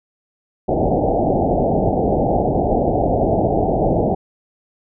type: low-pass noise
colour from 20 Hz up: white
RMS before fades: -17 dBFS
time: 0.68-4.15 s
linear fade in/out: 10 ms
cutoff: 800 Hz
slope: 96 dB/octave
effects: none